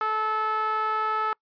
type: tone with band-pass filter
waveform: sawtooth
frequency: 434.4 Hz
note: A4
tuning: 22 cents flat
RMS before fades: -26 dBFS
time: 0.01-1.33 s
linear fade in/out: 0 ms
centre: 1200 Hz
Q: 5.1
effects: noise-tail reverb RT60 0.1 s tail -26 dB re dry + resampled to 11025 Hz